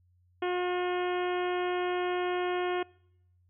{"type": "harmonic tone", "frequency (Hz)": 359.1, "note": "F4", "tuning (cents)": 48, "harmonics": [1, 2, 3, 4, 5, 6, 7, 8, 9], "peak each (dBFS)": [-29, -35, -39, -41, -43, -45, -46, -47, -48], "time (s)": [0.42, 2.83], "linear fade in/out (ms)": 5, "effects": ["noise-tail reverb RT60 0.8 s tail -26 dB re dry", "added 89 Hz sine -63 dBFS peak until 3.49 s"]}